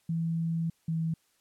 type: tone pair in turn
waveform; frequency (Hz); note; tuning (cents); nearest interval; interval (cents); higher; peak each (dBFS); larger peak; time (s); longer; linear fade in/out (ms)
sine; 165 / 162.54; E3 / E3; +2 / -24; unison; 26; first; -27; neither; 0.09-0.7 / 0.88-1.14; first; 5
effects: white hiss -70 dBFS RMS until 1.4 s + low-pass 12000 Hz 12 dB/octave